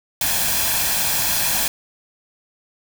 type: noise with comb filter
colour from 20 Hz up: white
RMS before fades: -20 dBFS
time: 0.21-1.68 s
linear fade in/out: 2 ms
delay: 1.2 ms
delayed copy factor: +0.55
effects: none